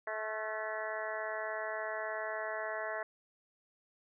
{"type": "harmonic tone with a mistuned harmonic", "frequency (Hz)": 216.6, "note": "A3", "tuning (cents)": -27, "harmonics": [2, 3, 4, 5, 6, 7, 8, 9], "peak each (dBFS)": [-46, -39, -46, -45, -48, -46, -43, -45], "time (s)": [0.07, 3.03], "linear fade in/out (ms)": 2, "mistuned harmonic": 6, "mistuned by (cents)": 52, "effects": []}